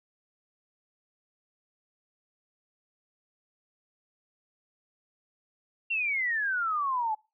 sine exponential sweep, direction down, 2769 to 843 Hz, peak -26 dBFS, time 5.9-7.15 s, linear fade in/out 10 ms, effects noise-tail reverb RT60 0.3 s tail -26 dB re dry

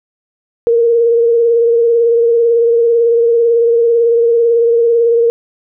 sine tone with vibrato, 466.2 Hz, A#4, in tune, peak -7 dBFS, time 0.67-5.3 s, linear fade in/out 0 ms, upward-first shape triangle, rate 18 Hz, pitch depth 36 cents each way, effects none

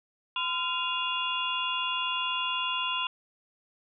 sine tone cluster, 1017 / 1386 / 2493 / 2796 / 3388 Hz, C6 / F6 / D#7 / F7 / G#7, -50 / -14 / +3 / +1 / +34 cents, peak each -32 / -39 / -39 / -31 / -35 dBFS, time 0.36-3.07 s, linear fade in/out 2 ms, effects none

